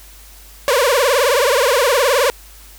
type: tone with vibrato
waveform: sawtooth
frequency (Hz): 523.3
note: C5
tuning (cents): 0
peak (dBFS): -8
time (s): 0.68-2.3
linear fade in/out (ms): 0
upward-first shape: triangle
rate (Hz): 19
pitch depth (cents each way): 240
effects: added 50 Hz sine -41 dBFS peak until 2.78 s + white hiss -43 dBFS RMS until 2.78 s